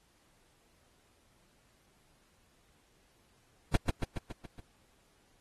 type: noise with echo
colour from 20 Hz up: brown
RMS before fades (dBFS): -18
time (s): 3.74-3.76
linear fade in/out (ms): 5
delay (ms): 140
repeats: 6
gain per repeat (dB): -4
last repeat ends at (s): 4.6
effects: pink hiss -69 dBFS RMS until 5.4 s + AAC 32 kbps